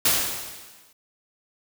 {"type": "noise with exponential decay", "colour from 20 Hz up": "white", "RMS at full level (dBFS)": -18, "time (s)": [0.05, 0.93], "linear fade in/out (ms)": 5, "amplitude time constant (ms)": 190, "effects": []}